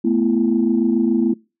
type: chord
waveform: sine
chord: A suspended second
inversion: none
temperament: equal with one note detuned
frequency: 220 / 246.9 / 335.4 Hz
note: A3 / B3 / E4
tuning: 0 / 0 / +30 cents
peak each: -18 dBFS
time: 0.04-1.34 s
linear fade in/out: 10 ms
effects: noise-tail reverb RT60 0.3 s tail -25 dB re dry + tanh soft clip ceiling -6 dBFS